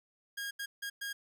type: tone bursts at uneven times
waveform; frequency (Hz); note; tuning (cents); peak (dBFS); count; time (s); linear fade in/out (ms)
sawtooth; 1630; G#6; -33; -33; 4; 0.37-0.51 / 0.59-0.66 / 0.82-0.9 / 1.01-1.13; 10
effects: none